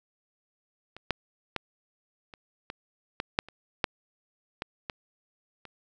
clicks, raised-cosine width 0.3 ms, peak -27 / -10 / -13 / -29 / -20 / -14 / -6 / -30 / -7 / -16 / -17 / -28 dBFS, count 12, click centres 0.966 / 1.107 / 1.563 / 2.338 / 2.701 / 3.201 / 3.389 / 3.486 / 3.842 / 4.621 / 4.898 / 5.653 s, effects none

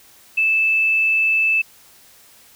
sine tone, 2630 Hz, E7, 5 cents flat, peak -14 dBFS, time 0.37-1.62 s, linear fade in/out 10 ms, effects white hiss -49 dBFS RMS until 2.55 s

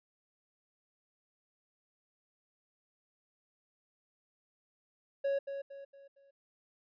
triangle tone with echo, 554.4 Hz, C#5, in tune, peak -27 dBFS, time 5.24-5.39 s, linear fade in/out 10 ms, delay 230 ms, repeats 4, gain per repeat -8 dB, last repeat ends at 6.31 s, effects resampled to 11025 Hz

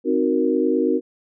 sine chord, C half-diminished seventh, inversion none, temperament equal, 261.6 / 311.1 / 370 / 466.2 Hz, C4 / Eb4 / Gb4 / Bb4, 0 / 0 / 0 / 0 cents, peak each -22 dBFS, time 0.04-1.01 s, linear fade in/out 50 ms, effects none

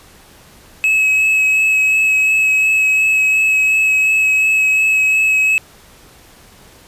triangle tone with vibrato, 2572 Hz, E7, 43 cents flat, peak -9 dBFS, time 0.84-5.58 s, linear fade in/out 0 ms, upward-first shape sine, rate 2.8 Hz, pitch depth 12 cents each way, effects pink hiss -44 dBFS RMS until 6.87 s + resampled to 32000 Hz

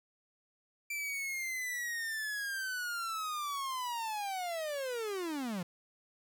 45% pulse linear sweep, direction down, 2349 to 167.1 Hz, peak -35 dBFS, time 0.9-5.63 s, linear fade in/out 5 ms, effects 12-bit

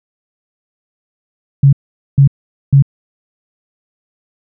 sine tone bursts, 138.59 Hz, C#3, in tune, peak -3 dBFS, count 3, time 1.63-2.824 s, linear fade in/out 5 ms, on 98 ms, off 450 ms, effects none

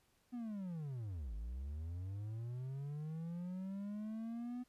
triangle linear two-way sweep, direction down then up, 250 to 50.8 to 250 Hz, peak -39 dBFS, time 0.32-4.64 s, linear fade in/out 20 ms, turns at 1.34 s, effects pink hiss -75 dBFS RMS until 4.68 s + resampled to 32000 Hz

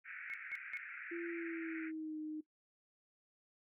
white band-pass noise, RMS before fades -49 dBFS, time 0.04-1.92 s, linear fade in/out 50 ms, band 1400 to 2400 Hz, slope 96 dB/octave
sine tone bursts, 2183 Hz, C#7, 27 cents flat, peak -39 dBFS, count 3, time 0.3-0.771 s, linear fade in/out 0 ms, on 37 ms, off 180 ms
sine tone with pitch glide, 340.1 to 308.3 Hz, F4 to D#4, -46 to -16 cents, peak -40 dBFS, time 1.11-2.41 s, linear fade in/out 10 ms, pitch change -170 cents, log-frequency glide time 1.28-2.18 s
effects noise-tail reverb RT60 0.1 s tail -18 dB re dry

